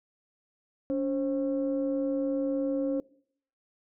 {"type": "tone pair together", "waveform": "sine", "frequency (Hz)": [282.3, 533], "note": ["C#4", "C5"], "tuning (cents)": [32, 32], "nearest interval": "major seventh", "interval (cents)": 1100, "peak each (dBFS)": [-27, -29], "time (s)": [0.9, 3], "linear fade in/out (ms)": 0, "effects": ["noise-tail reverb RT60 0.6 s tail -22 dB re dry", "tanh soft clip ceiling -20 dBFS"]}